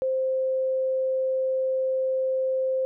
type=tone; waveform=sine; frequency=523.3 Hz; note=C5; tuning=in tune; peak=-22 dBFS; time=0.02-2.85 s; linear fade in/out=0 ms; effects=none